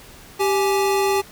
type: tone pair together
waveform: square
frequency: 392 / 837.6 Hz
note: G4 / G#5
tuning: 0 / +15 cents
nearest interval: octave + minor second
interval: 1315 cents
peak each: -19 / -23 dBFS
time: 0.39-1.22 s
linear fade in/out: 20 ms
effects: pink hiss -44 dBFS RMS until 1.31 s